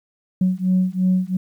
sine beating tone pair, 183.4 / 186.3 Hz, F#3 / F#3, -15 / +12 cents, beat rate 2.9 Hz, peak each -18 dBFS, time 0.41-1.37 s, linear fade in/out 5 ms, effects tanh soft clip ceiling -10 dBFS + 9-bit

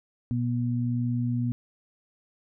sine tone pair together, 120.81 / 242.1 Hz, B2 / B3, -38 / -34 cents, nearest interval octave, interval 1204 cents, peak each -26 / -28 dBFS, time 0.31-1.52 s, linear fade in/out 0 ms, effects none

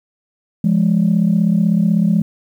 sine tone pair together, 172.3 / 208.4 Hz, F3 / G#3, -23 / +6 cents, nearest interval minor third, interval 329 cents, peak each -13 dBFS, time 0.64-2.22 s, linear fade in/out 5 ms, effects tanh soft clip ceiling -6 dBFS + 8-bit

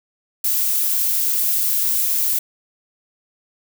violet noise, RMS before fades -19 dBFS, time 0.44-2.39 s, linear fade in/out 5 ms, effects none

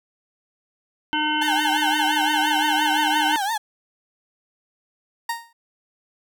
harmonic tone, 304.1 Hz, D#4, 40 cents flat, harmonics 1 / 3 / 5 / 7 / 9 / 10, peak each -27 / -24 / -26 / -33 / -32 / -26 dBFS, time 1.13-3.36 s, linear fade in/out 0 ms
35% pulse tone with vibrato, 841 Hz, G#5, 22 cents sharp, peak -20 dBFS, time 1.41-3.58 s, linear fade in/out 10 ms, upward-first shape triangle, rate 5.8 Hz, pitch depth 180 cents each way
30% pulse tone with exponential decay, 929 Hz, A#5, 6 cents flat, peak -18 dBFS, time 5.29-5.53 s, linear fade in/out 5 ms, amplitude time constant 51 ms
effects none

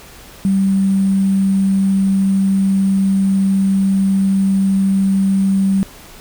sine tone with sample-and-hold, 193.8 Hz, G3, 20 cents flat, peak -11 dBFS, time 0.45-5.83 s, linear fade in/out 0 ms, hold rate 8820 Hz, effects pink hiss -39 dBFS RMS until 6.2 s

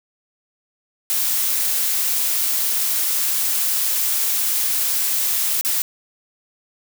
blue noise with dropouts, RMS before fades -20 dBFS, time 1.1-5.82 s, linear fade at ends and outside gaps 0 ms, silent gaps 5.611-5.649 s, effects none

